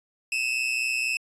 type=tone pair together; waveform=40% pulse; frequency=2549 / 2673 Hz; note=D#7 / E7; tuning=+41 / +23 cents; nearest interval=minor second; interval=82 cents; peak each=-26 dBFS; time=0.32-1.17 s; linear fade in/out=2 ms; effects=resampled to 22050 Hz